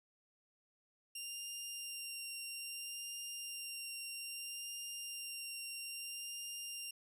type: tone with vibrato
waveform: 15% pulse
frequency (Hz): 2783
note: F7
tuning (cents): -7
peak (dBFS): -36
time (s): 1.15-6.91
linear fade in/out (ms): 5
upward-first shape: sine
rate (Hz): 0.61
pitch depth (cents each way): 12
effects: none